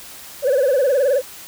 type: tone with vibrato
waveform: sine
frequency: 536 Hz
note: C5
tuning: 42 cents sharp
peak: -11 dBFS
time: 0.42-1.22 s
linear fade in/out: 50 ms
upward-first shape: sine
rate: 19 Hz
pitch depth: 140 cents each way
effects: tanh soft clip ceiling -12 dBFS + white hiss -38 dBFS RMS until 1.47 s